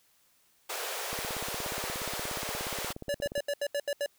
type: high-pass noise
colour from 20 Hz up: pink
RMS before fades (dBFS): -36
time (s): 0.69-2.93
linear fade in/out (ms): 10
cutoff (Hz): 410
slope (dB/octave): 48
type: click train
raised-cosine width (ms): 2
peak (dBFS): -26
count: 39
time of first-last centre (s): 1.13-3.379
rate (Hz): 16.9
type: tone bursts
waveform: square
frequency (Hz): 573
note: D5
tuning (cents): -43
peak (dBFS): -29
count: 8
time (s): 3.09-4.061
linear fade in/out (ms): 2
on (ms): 54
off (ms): 77
effects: white hiss -67 dBFS RMS until 4.18 s